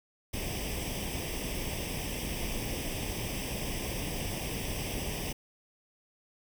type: noise with comb filter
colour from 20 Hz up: pink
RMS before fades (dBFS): -35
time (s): 0.33-5.33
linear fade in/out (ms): 10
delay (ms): 0.36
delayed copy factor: +0.8
effects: none